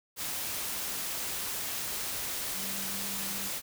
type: tone in noise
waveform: sine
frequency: 196 Hz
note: G3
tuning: in tune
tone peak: -44 dBFS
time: 2.53-3.51 s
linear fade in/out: 50 ms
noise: white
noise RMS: -35 dBFS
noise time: 0.16-3.62 s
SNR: -12 dB
effects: none